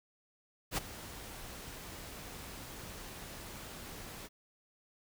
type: noise with ADSR envelope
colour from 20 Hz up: pink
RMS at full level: -32 dBFS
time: 0.71-4.29 s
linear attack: 66 ms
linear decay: 14 ms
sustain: -15 dB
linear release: 39 ms
effects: none